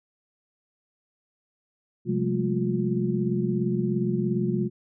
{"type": "tone cluster", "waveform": "sine", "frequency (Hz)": [130.9, 177.4, 200.3, 217.5, 356], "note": ["C3", "F3", "G3", "A3", "F4"], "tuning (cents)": [1, 27, 38, -20, 33], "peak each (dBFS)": -29, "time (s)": [2.05, 4.7], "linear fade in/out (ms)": 50, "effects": []}